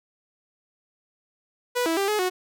sawtooth tone with pitch steps, 491.5 / 328 / 395.1 / 423.1 / 366.8 Hz, B4 / E4 / G4 / G#4 / F#4, -8 / -9 / +14 / +32 / -15 cents, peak -18 dBFS, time 1.75-2.3 s, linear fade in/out 20 ms, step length 110 ms, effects none

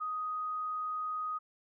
sine tone, 1249 Hz, D#6, 6 cents sharp, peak -33 dBFS, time 0-1.39 s, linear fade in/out 20 ms, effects none

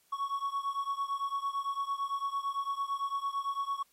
triangle beating tone pair, 1108.7 / 1117.6 Hz, C#6 / C#6, 0 / +14 cents, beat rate 8.9 Hz, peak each -32 / -34 dBFS, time 0.12-3.83 s, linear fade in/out 10 ms, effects white hiss -69 dBFS RMS until 3.92 s + AAC 48 kbps

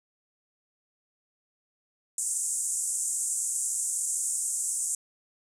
white band-pass noise, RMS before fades -30 dBFS, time 2.18-4.95 s, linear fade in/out 2 ms, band 7100 to 9200 Hz, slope 48 dB/octave, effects none

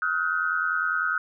sine tone cluster, 1275 / 1441 / 1531 Hz, D#6 / F#6 / G6, +42 / -46 / -41 cents, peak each -28 / -26 / -28 dBFS, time 0.02-1.18 s, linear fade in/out 2 ms, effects none

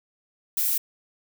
violet noise, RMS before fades -24 dBFS, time 0.57-0.78 s, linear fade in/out 5 ms, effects none

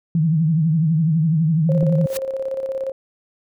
sine tone with vibrato, 160 Hz, D#3, 49 cents sharp, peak -14 dBFS, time 0.15-2.06 s, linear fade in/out 2 ms, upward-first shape triangle, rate 12 Hz, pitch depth 130 cents each way
sine tone with tremolo, 534 Hz, C5, 35 cents sharp, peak -20 dBFS, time 1.69-2.92 s, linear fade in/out 2 ms, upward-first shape square, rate 17 Hz, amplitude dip 50%
clicks, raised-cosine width 2 ms, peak -19 dBFS, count 2, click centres 1.827 / 1.83 s
white noise with exponential growth, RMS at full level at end -26 dBFS, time 2.03-2.17 s, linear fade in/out 0 ms, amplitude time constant 29 ms
effects none

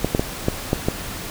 clicks, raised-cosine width 2 ms, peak -4 dBFS, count 6, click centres 0.046 / 0.149 / 0.195 / 0.484 / 0.731 / 0.885 s, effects pink hiss -31 dBFS RMS until 1.3 s

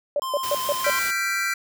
sine tone bursts, 579 Hz, D5, 25 cents flat, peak -19 dBFS, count 5, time 0.16-0.9 s, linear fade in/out 2 ms, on 36 ms, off 140 ms
square tone with vibrato, 1042 Hz, C6, 7 cents flat, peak -27 dBFS, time 0.22-0.99 s, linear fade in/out 0 ms, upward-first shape square, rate 7 Hz, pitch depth 16 cents each way
white noise, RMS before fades -32 dBFS, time 0.43-1.11 s, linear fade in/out 5 ms
square chord, G dominant seventh, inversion third, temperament equal with one note detuned, 1370.5 / 1568 / 1975.5 / 2349 Hz, F6 / G6 / B6 / D7, -33 / 0 / 0 / 0 cents, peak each -29 dBFS, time 0.84-1.54 s, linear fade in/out 5 ms
effects none

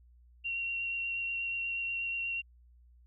sine tone with vibrato, 2746 Hz, F7, 30 cents flat, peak -32 dBFS, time 0.44-2.42 s, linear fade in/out 20 ms, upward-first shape triangle, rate 8.3 Hz, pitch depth 15 cents each way, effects added 60 Hz sine -57 dBFS peak until 3.06 s

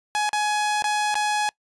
sawtooth tone with dropouts, 840 Hz, G#5, 19 cents sharp, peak -17 dBFS, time 0.15-1.49 s, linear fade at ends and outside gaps 0 ms, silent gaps 0.292-0.331 / 0.822-0.842 / 1.143-1.154 s, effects noise-tail reverb RT60 0.1 s tail -25 dB re dry + resampled to 22050 Hz

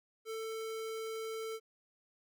square tone, 444.5 Hz, A4, 18 cents sharp, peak -39 dBFS, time 0.25-1.6 s, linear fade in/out 50 ms, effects none

